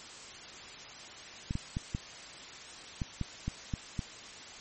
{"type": "clicks", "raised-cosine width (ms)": 5, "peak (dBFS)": -20, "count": 9, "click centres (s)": [1.509, 1.554, 1.769, 1.949, 3.018, 3.213, 3.48, 3.738, 3.992], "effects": ["white hiss -47 dBFS RMS until 4.6 s", "MP3 32 kbps"]}